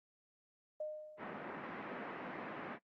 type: tone with exponential decay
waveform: sine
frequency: 612 Hz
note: D#5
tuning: 29 cents flat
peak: -37 dBFS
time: 0.8-1.63 s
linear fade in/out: 5 ms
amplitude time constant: 180 ms
type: band-pass noise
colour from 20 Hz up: pink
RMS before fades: -46 dBFS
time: 1.17-2.79 s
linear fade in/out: 50 ms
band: 190 to 2100 Hz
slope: 24 dB/octave
effects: noise-tail reverb RT60 0.1 s tail -20 dB re dry + Opus 32 kbps